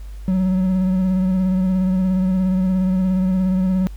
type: tone with vibrato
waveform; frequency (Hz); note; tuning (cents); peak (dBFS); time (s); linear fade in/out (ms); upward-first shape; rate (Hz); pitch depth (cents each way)
triangle; 186.4; F#3; +13; -13; 0.28-3.87; 0; sine; 17; 30
effects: added 50 Hz sine -30 dBFS peak until 3.96 s + pink hiss -52 dBFS RMS until 3.96 s